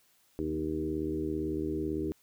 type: harmonic tone with a mistuned harmonic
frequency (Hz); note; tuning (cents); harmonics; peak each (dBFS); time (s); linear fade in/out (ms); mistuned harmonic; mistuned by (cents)
77.9; D#2; +3; 1 / 2 / 3 / 4 / 5 / 6; -40 / -42 / -42 / -33 / -35 / -44; 0.39-2.12; 0; 3; +24
effects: white hiss -67 dBFS RMS until 2.22 s